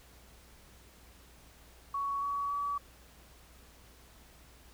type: tone with pitch steps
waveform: sine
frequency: 1118 / 1130.3 / 1142.8 Hz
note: C#6 / C#6 / D6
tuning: +14 / +33 / -48 cents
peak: -31 dBFS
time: 1.94-2.78 s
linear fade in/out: 5 ms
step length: 280 ms
effects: added 60 Hz sine -59 dBFS peak until 4.73 s + pink hiss -59 dBFS RMS until 4.73 s